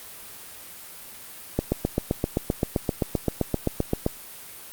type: click train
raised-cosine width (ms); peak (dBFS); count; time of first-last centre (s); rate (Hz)
2; -8; 20; 1.59-4.064; 7.68
effects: white hiss -42 dBFS RMS until 4.72 s + Opus 32 kbps